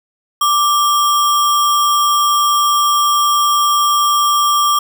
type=tone with sample-and-hold; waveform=sine; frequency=1174.7 Hz; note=D6; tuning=in tune; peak=-10 dBFS; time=0.41-4.79 s; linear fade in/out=5 ms; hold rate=4410 Hz; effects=none